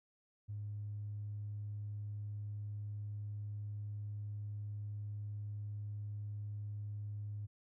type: tone with tanh clipping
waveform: triangle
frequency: 103.83 Hz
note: G#2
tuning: in tune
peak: -40 dBFS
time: 0.48-7.47 s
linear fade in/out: 20 ms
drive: 4 dB
effects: none